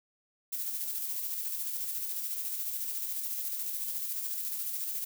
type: noise with tremolo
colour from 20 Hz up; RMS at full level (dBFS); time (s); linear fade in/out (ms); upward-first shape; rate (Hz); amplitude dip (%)
violet; -34; 0.52-5.05; 10; square; 14; 30
effects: none